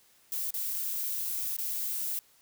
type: noise with dropouts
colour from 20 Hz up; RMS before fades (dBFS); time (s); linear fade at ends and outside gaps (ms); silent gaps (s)
violet; -33; 0.32-2.19; 1; 0.506-0.54 / 1.566-1.586
effects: white hiss -63 dBFS RMS until 2.41 s